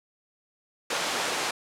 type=band-pass noise; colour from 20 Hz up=pink; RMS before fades=-29 dBFS; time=0.9-1.51 s; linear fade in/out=5 ms; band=460 to 7900 Hz; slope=12 dB/octave; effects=low-pass 12000 Hz 12 dB/octave